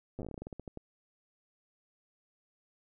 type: slowing click train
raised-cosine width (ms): 2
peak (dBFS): -28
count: 17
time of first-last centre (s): 0.19-0.774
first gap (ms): 8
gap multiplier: 1.18
effects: none